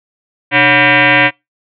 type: tone with frequency modulation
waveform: sine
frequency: 128 Hz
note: C3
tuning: 38 cents flat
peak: -6 dBFS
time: 0.51-1.31 s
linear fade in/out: 50 ms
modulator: 427 Hz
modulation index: 6
effects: noise-tail reverb RT60 0.2 s tail -25 dB re dry